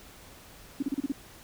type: tone bursts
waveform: sine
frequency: 277.2 Hz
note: C#4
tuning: in tune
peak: -25 dBFS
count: 6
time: 0.8-1.121 s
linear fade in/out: 5 ms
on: 26 ms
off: 33 ms
effects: pink hiss -51 dBFS RMS until 1.43 s